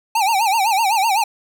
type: tone with vibrato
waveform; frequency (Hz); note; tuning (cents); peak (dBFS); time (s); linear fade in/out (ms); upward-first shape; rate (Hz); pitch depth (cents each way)
square; 840; G#5; +19; -15; 0.15-1.24; 5; sine; 7.9; 180
effects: none